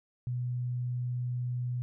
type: tone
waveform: sine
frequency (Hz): 123.47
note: B2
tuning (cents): 0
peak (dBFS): -30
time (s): 0.27-1.82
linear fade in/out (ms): 0
effects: none